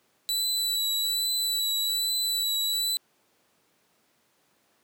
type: tone with vibrato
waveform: sawtooth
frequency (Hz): 3957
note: B7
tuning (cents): +3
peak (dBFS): -22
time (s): 0.29-2.97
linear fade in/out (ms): 0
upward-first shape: triangle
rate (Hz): 1.2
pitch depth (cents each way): 25
effects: pink hiss -67 dBFS RMS until 4.83 s + high-pass 200 Hz 12 dB/octave